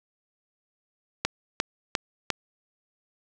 click train, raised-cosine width 0.2 ms, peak -6 dBFS, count 4, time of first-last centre 1.25-2.303 s, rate 2.85 Hz, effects none

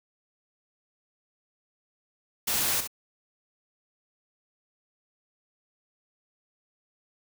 white noise with echo, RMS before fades -27 dBFS, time 2.47-2.81 s, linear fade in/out 10 ms, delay 66 ms, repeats 1, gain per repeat -8 dB, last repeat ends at 2.876 s, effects none

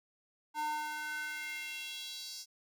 square tone with high-pass filter sweep, 302.6 Hz, D#4, 48 cents flat, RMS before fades -40 dBFS, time 0.54-2.46 s, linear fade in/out 50 ms, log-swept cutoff 790 to 5300 Hz, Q 3.5, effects none

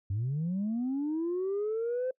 sine linear sweep, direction up, 92.5 to 520 Hz, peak -27 dBFS, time 0.1-2.11 s, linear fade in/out 5 ms, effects noise-tail reverb RT60 0.1 s tail -26 dB re dry + tanh soft clip ceiling -26 dBFS

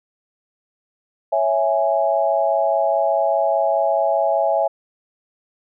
sine chord, C# minor, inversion none, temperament equal, 554.4 / 659.3 / 830.6 Hz, C#5 / E5 / G#5, 0 / 0 / 0 cents, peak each -21 / -18 / -21 dBFS, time 1.32-4.68 s, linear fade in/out 10 ms, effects none

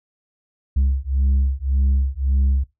sine beating tone pair, 66.5 / 68.3 Hz, C2 / C#2, +29 / -25 cents, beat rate 1.8 Hz, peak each -17 dBFS, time 0.76-2.64 s, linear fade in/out 10 ms, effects noise-tail reverb RT60 0.2 s tail -20 dB re dry + tanh soft clip ceiling -13 dBFS

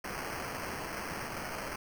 blue noise with sample-and-hold, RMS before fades -39 dBFS, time 0.04-1.76 s, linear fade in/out 5 ms, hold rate 3675 Hz, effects none

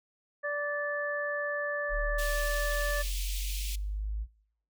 harmonic tone, 583 Hz, D5, 13 cents flat, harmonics 1 / 2 / 3, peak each -33 / -40 / -33 dBFS, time 0.43-3.03 s, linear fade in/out 20 ms
sine exponential sweep, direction up, 36.71 to 53.8 Hz, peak -30 dBFS, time 1.89-4.27 s, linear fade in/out 50 ms
pink high-pass noise, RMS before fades -40 dBFS, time 2.18-3.76 s, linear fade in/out 10 ms, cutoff 2400 Hz, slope 48 dB/octave
effects noise-tail reverb RT60 0.7 s tail -23 dB re dry

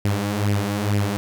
sawtooth tone with flanger, 102.2 Hz, G#2, 27 cents flat, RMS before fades -22 dBFS, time 0.05-1.17 s, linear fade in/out 0 ms, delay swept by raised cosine 0.38 to 6.28 ms, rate 2.2 Hz, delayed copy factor +0.65, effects none

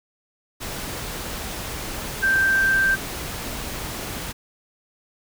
sine tone in noise, 1568 Hz, G6, in tune, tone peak -16 dBFS, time 2.22-2.96 s, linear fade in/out 20 ms, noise pink, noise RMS -31 dBFS, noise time 0.6-4.33 s, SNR +12 dB, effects none

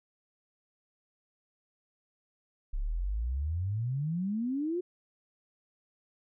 sine exponential sweep, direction up, 32.17 to 367.9 Hz, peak -29 dBFS, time 2.73-4.81 s, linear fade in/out 10 ms, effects none

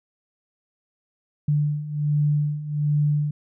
sine beating tone pair, 147.1 / 148.4 Hz, D3 / D3, +3 / +18 cents, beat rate 1.3 Hz, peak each -25 / -21 dBFS, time 1.48-3.31 s, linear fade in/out 5 ms, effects none

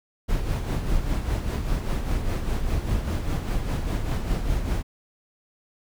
brown noise with tremolo, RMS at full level -23 dBFS, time 0.28-4.83 s, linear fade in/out 20 ms, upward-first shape sine, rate 5 Hz, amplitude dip 50%, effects none

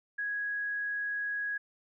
sine tone, 1661.2 Hz, G#6, in tune, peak -31 dBFS, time 0.18-1.58 s, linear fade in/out 10 ms, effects none

